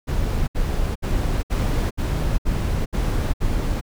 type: noise bursts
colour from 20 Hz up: brown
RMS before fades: -21 dBFS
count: 8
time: 0.07-3.812 s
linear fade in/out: 20 ms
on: 410 ms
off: 66 ms
effects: none